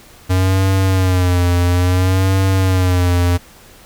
square tone with vibrato, 91.8 Hz, F#2, 13 cents flat, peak -12 dBFS, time 0.29-3.38 s, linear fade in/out 20 ms, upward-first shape sine, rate 0.59 Hz, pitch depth 74 cents each way, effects pink hiss -43 dBFS RMS until 3.85 s

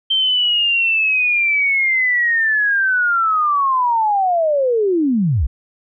sine linear sweep, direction down, 3136 to 49 Hz, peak -13 dBFS, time 0.1-5.47 s, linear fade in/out 10 ms, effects none

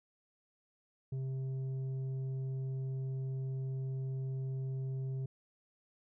triangle tone with tanh clipping, 132.5 Hz, C3, 22 cents sharp, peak -36 dBFS, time 1.12-5.26 s, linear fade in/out 5 ms, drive 10 dB, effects none

